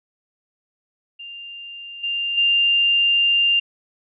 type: tone with level steps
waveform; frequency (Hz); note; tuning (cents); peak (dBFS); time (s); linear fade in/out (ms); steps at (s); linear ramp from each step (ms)
sine; 2794; F7; 0; -33 / -21 / -14; 1.19-3.6; 10; 2.03 / 2.37; 10
effects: none